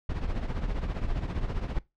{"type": "noise with tremolo", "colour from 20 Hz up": "brown", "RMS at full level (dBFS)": -27, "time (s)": [0.09, 1.79], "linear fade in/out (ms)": 5, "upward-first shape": "triangle", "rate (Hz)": 15, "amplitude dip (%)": 75, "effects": ["noise-tail reverb RT60 0.2 s tail -20 dB re dry", "low-pass 4000 Hz 12 dB/octave"]}